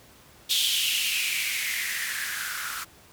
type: noise with band-pass filter sweep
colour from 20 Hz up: violet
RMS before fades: -28 dBFS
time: 0.49-2.85 s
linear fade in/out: 20 ms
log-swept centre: 3400 to 1300 Hz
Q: 5.8
effects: pink hiss -53 dBFS RMS until 3.12 s + high-pass 60 Hz 12 dB/octave